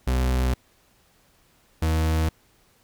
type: tone pair in turn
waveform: 40% pulse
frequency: 63.3 / 79.75 Hz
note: B1 / D#2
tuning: +43 / +43 cents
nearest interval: major third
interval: 400 cents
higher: second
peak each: -19 dBFS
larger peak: neither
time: 0.07-0.54 / 1.82-2.29 s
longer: neither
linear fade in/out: 5 ms
effects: pink hiss -61 dBFS RMS until 2.83 s